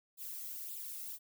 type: noise with flanger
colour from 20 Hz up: violet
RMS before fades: -44 dBFS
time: 0.17-1.19 s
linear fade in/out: 50 ms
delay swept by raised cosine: 0.25 to 1.55 ms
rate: 1.8 Hz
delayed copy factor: +0.6
effects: none